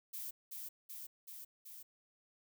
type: noise with echo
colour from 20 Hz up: violet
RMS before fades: -44 dBFS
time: 0.13-0.31 s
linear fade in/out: 10 ms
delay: 380 ms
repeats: 4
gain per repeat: -2 dB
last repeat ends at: 1.83 s
effects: none